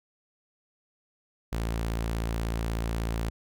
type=tone; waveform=sawtooth; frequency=56.4 Hz; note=A1; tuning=44 cents sharp; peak=-24 dBFS; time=1.52-3.3 s; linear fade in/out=10 ms; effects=none